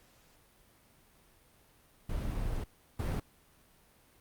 brown noise bursts at uneven times, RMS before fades -34 dBFS, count 2, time 2.09-2.64 / 2.99-3.2 s, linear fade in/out 5 ms, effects pink hiss -64 dBFS RMS until 4.2 s + Opus 48 kbps

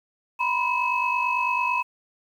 sine tone cluster, 967 / 1016 / 2579 Hz, B5 / B5 / E7, -37 / +49 / -39 cents, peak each -25 dBFS, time 0.39-1.83 s, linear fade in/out 20 ms, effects tanh soft clip ceiling -13 dBFS + 9-bit

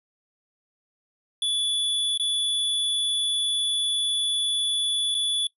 square tone with dropouts, 3442 Hz, A7, 39 cents flat, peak -23 dBFS, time 1.42-5.47 s, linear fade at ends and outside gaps 2 ms, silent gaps 2.176-2.197 / 5.145-5.149 s, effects noise-tail reverb RT60 0.1 s tail -20 dB re dry + resampled to 32000 Hz

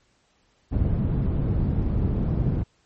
white low-pass noise, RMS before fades -23 dBFS, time 0.71-2.64 s, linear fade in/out 20 ms, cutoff 140 Hz, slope 12 dB/octave, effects pink hiss -65 dBFS RMS until 2.85 s + MP3 32 kbps

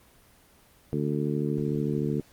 harmonic tone, 73.42 Hz, D2, in tune, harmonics 2 / 3 / 4 / 5 / 6, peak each -29 / -31 / -32 / -33 / -34 dBFS, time 0.93-2.2 s, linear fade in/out 0 ms, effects pink hiss -58 dBFS RMS until 2.32 s + Opus 24 kbps

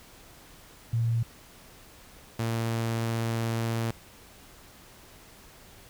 sine / sawtooth tone pair in turn, 115.6 / 114.54 Hz, A#2 / A#2, -14 / -30 cents, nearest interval unison, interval 16 cents, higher first, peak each -23 dBFS, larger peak neither, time 0.93-1.23 / 2.39-3.91 s, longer second, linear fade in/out 5 ms, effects pink hiss -52 dBFS RMS until 5.89 s

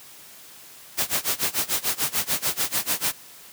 white noise with tremolo, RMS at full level -22 dBFS, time 0.97-3.13 s, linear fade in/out 20 ms, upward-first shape sine, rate 6.8 Hz, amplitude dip 95%, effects white hiss -46 dBFS RMS until 3.52 s + high-pass 80 Hz 12 dB/octave

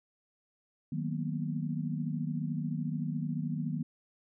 sine chord, B major seventh, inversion first, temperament equal, 155.56 / 185 / 233.1 / 246.9 Hz, D#3 / F#3 / A#3 / B3, 0 / 0 / 0 / 0 cents, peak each -34 / -38 / -38 / -39 dBFS, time 0.92-3.83 s, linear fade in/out 5 ms, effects none

